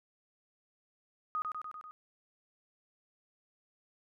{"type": "tone with echo", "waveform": "sine", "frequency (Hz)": 1244.5, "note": "D#6", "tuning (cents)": 0, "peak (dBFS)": -31, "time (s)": [1.35, 1.42], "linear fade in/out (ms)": 0, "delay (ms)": 98, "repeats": 5, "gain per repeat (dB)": -3, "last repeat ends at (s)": 1.91, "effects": []}